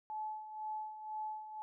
sine tone with tremolo, 861 Hz, A5, 38 cents flat, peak -37 dBFS, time 0.1-1.62 s, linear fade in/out 0 ms, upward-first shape sine, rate 2 Hz, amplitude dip 65%, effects none

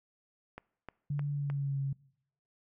click train, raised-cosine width 0.5 ms, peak -28 dBFS, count 4, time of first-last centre 0.58-1.5 s, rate 3.26 Hz
sine tone with pitch glide, 144.2 to 137.45 Hz, D3 to C#3, -31 to -14 cents, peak -30 dBFS, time 1.1-1.93 s, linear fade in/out 5 ms, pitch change -83 cents, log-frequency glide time 1.32-1.8 s
effects noise-tail reverb RT60 0.7 s tail -23 dB re dry

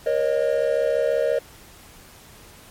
triangle tone cluster, 474.2 / 549 / 615 Hz, A#4 / C#5 / D#5, +30 / -17 / -20 cents, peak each -21 dBFS, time 0.06-1.39 s, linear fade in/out 5 ms, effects pink hiss -47 dBFS RMS until 2.7 s + MP3 64 kbps

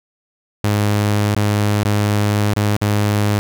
sawtooth tone with dropouts, 103.83 Hz, G#2, in tune, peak -10 dBFS, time 0.64-3.39 s, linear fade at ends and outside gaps 0 ms, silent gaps 1.347-1.365 / 1.834-1.851 / 2.537-2.564 / 2.766-2.815 s, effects none

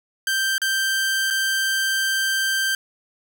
sawtooth tone with dropouts, 1568 Hz, G6, in tune, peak -16 dBFS, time 0.27-2.75 s, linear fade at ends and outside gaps 2 ms, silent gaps 0.581-0.617 / 1.303-1.307 s, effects none

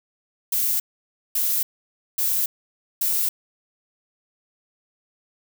violet noise bursts, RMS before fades -22 dBFS, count 4, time 0.52-3.29 s, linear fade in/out 5 ms, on 280 ms, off 550 ms, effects none

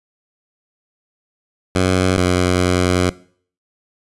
10% pulse tone pair in turn, 92.5 / 90.28 Hz, F#2 / F#2, 0 / -42 cents, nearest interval unison, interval 42 cents, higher first, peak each -5 dBFS, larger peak neither, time 1.75-2.17 / 2.17-3.1 s, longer second, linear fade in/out 5 ms, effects noise-tail reverb RT60 0.5 s tail -20 dB re dry + resampled to 24000 Hz

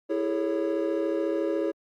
triangle chord, A major seventh, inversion second, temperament equal with one note detuned, 329.6 / 406.1 / 440 / 554.4 Hz, E4 / G#4 / A4 / C#5, 0 / -39 / 0 / 0 cents, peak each -26 / -28 / -32 / -28 dBFS, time 0.09-1.72 s, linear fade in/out 20 ms, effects tanh soft clip ceiling -13 dBFS + Opus 48 kbps

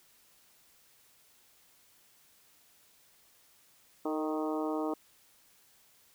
harmonic tone with a mistuned harmonic, 155.56 Hz, D#3, in tune, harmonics 2 / 3 / 4 / 5 / 6 / 7 / 8, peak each -33 / -37 / -39 / -41 / -43 / -44 / -45 dBFS, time 4.05-4.94 s, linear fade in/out 5 ms, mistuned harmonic 3, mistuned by -32 cents, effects white hiss -64 dBFS RMS until 6.14 s

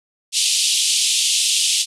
pink band-pass noise, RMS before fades -18 dBFS, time 0.32-1.86 s, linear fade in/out 50 ms, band 2800 to 10000 Hz, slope 48 dB/octave, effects none

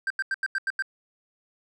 triangle tone bursts, 1571 Hz, G6, 3 cents sharp, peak -22 dBFS, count 7, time 0.07-0.823 s, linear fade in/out 2 ms, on 33 ms, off 87 ms, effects resampled to 24000 Hz

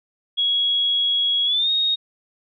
sine tone with pitch glide, 3327 to 3734 Hz, G#7 to A#7, +2 to +2 cents, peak -17 dBFS, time 0.37-1.96 s, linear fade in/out 20 ms, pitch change +200 cents, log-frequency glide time 1.45-1.7 s, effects none

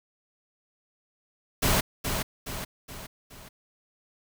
pink noise with echo, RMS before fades -23 dBFS, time 1.62-1.81 s, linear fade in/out 10 ms, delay 420 ms, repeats 4, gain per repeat -6 dB, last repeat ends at 3.49 s, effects none

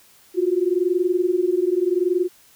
sine tone pair together, 349.2 / 370 Hz, F4 / F#4, 0 / 0 cents, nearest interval minor second, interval 100 cents, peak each -20 dBFS, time 0.34-2.29 s, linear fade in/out 50 ms, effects white hiss -53 dBFS RMS until 2.55 s

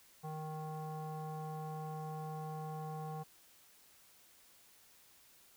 square tone with low-pass filter, 155.7 Hz, D#3, 2 cents sharp, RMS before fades -43 dBFS, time 0.23-3.24 s, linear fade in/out 20 ms, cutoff 910 Hz, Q 8.6, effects white hiss -64 dBFS RMS until 5.56 s

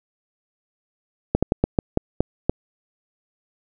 slowing click train, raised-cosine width 2 ms, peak -3 dBFS, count 8, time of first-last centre 1.35-2.496 s, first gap 76 ms, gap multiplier 1.25, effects none

